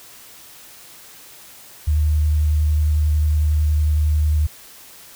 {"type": "tone with vibrato", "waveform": "sine", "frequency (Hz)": 76, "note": "D#2", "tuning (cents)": -40, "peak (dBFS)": -14, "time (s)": [1.87, 4.47], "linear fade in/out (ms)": 10, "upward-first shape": "sine", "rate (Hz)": 11, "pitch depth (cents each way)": 17, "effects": ["white hiss -43 dBFS RMS until 5.15 s"]}